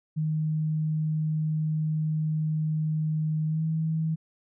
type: tone with pitch glide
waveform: sine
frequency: 155.56 to 159.56 Hz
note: D#3 to D#3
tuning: 0 to +44 cents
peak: -24 dBFS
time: 0.16-4.16 s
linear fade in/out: 20 ms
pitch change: +44 cents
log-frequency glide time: 3.47-3.63 s
effects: none